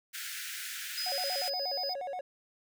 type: high-pass noise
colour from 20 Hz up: pink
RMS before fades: -40 dBFS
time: 0.13-1.5 s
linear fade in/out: 20 ms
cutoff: 1400 Hz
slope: 96 dB/octave
type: tone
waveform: triangle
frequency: 5000 Hz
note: D#8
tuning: 8 cents sharp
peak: -32 dBFS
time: 0.97-1.94 s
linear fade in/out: 10 ms
type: tone with vibrato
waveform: triangle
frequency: 637 Hz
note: D#5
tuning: 41 cents sharp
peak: -33 dBFS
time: 1.06-2.21 s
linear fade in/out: 5 ms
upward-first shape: square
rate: 8.4 Hz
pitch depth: 240 cents each way
effects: none